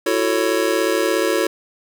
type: chord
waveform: square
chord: F# minor seventh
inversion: third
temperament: just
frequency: 333 / 370 / 444 / 555 Hz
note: E4 / F#4 / A4 / C#5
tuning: +18 / 0 / +16 / +2 cents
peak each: -23 dBFS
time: 0.06-1.47 s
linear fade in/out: 5 ms
effects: none